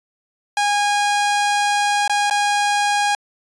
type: tone with dropouts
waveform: sawtooth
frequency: 820 Hz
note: G#5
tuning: 22 cents flat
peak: -12 dBFS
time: 0.57-3.15 s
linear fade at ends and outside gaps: 2 ms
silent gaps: 2.078-2.096 / 2.299-2.309 s
effects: resampled to 22050 Hz